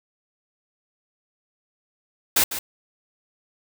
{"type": "noise with echo", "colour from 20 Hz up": "white", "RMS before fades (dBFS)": -18, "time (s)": [2.36, 2.44], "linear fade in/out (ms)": 5, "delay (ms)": 150, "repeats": 1, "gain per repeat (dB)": -11, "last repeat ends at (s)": 2.59, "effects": []}